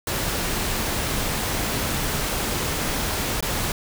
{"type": "noise with dropouts", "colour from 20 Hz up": "pink", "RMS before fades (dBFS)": -25, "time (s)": [0.07, 3.72], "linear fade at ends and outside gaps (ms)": 2, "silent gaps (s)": [3.407, 3.425], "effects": []}